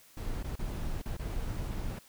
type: noise with dropouts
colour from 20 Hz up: brown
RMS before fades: -35 dBFS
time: 0.17-1.99 s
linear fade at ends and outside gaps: 5 ms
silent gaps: 0.43-0.442 / 0.558-0.592 / 1.019-1.056 / 1.169-1.193 s
effects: white hiss -59 dBFS RMS until 2.08 s